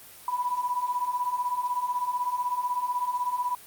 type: beating tone pair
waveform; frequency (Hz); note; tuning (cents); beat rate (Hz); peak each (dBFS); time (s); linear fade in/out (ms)
sine; 974 / 990; B5 / B5; -24 / +4; 16; -31 / -27; 0.28-3.55; 2
effects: white hiss -48 dBFS RMS until 3.66 s + Opus 32 kbps